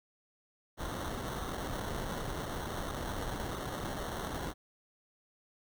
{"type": "noise with sample-and-hold", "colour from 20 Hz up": "pink", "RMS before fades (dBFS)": -38, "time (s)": [0.77, 4.54], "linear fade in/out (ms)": 50, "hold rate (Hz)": 2450, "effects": []}